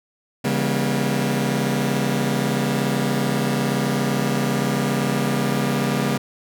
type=chord; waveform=sawtooth; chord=C# diminished seventh; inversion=none; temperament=just; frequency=138.59 / 166.31 / 199.57 / 239.5 Hz; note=C#3 / E3 / G3 / Bb3; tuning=0 / +16 / +31 / +47 cents; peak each=-20 / -26 / -20 / -20 dBFS; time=0.44-6.18 s; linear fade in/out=10 ms; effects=none

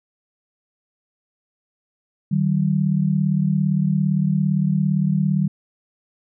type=tone pair together; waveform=sine; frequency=153.5 / 191.09 Hz; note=D#3 / G3; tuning=-23 / -44 cents; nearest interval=major third; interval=379 cents; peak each=-19 dBFS; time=2.31-5.48 s; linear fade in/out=10 ms; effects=none

